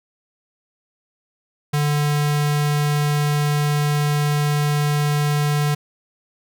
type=tone with notch filter; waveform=square; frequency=147.3 Hz; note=D3; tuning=6 cents sharp; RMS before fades=-19 dBFS; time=1.73-5.75 s; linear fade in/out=10 ms; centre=300 Hz; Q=0.85; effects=none